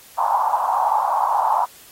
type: band-pass noise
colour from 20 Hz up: white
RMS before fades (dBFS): -19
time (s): 0.17-1.66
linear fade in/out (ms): 20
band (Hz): 770 to 1000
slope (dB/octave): 48
effects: white hiss -46 dBFS RMS until 1.91 s + AAC 48 kbps